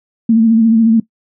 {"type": "tone with vibrato", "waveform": "sine", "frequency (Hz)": 225.4, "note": "A3", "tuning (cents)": 42, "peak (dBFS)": -6, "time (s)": [0.29, 1], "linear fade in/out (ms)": 5, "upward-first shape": "sine", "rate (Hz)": 14, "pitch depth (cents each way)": 42, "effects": ["noise-tail reverb RT60 0.1 s tail -19 dB re dry"]}